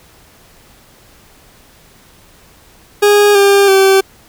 40% pulse tone with pitch steps, 411.6 / 399 / 386.7 Hz, G#4 / G4 / G4, -16 / +31 / -24 cents, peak -5 dBFS, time 3.02-4.01 s, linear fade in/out 10 ms, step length 330 ms, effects pink hiss -45 dBFS RMS until 4.28 s

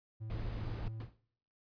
triangle tone with pitch glide, 110 to 111.09 Hz, A2 to A2, 0 to +17 cents, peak -38 dBFS, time 0.2-1.06 s, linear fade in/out 20 ms, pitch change +17 cents, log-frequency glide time 0.75-0.82 s
brown noise, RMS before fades -40 dBFS, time 0.3-0.88 s, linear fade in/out 0 ms
brown noise with exponential decay, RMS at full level -42 dBFS, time 1-1.2 s, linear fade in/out 1 ms, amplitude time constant 42 ms
effects noise-tail reverb RT60 0.7 s tail -22 dB re dry + resampled to 11025 Hz

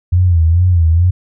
sine tone with vibrato, 85.8 Hz, F2, 30 cents flat, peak -7 dBFS, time 0.12-1.11 s, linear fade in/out 10 ms, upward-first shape sine, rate 2.3 Hz, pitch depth 110 cents each way, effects none

